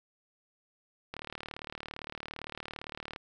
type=click train; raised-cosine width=0.3 ms; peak=-23 dBFS; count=77; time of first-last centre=1.14-3.161 s; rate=37.6 Hz; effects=none